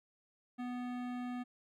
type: tone with hard clipping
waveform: sine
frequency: 246.9 Hz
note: B3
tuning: in tune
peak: -40 dBFS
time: 0.58-1.44 s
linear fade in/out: 20 ms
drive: 17 dB
effects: none